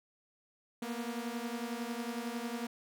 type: beating tone pair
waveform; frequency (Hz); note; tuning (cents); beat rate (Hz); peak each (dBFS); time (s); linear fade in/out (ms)
sawtooth; 231.4 / 242.4; A#3 / B3; -13 / -32; 11; -35 / -36; 0.82-2.67; 5
effects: none